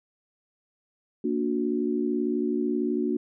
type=chord; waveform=sine; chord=Bb augmented; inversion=none; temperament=just; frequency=233.1 / 291.4 / 364.2 Hz; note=Bb3 / D4 / F#4; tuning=0 / -13 / -27 cents; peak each=-28 dBFS; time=1.24-3.17 s; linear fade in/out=5 ms; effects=none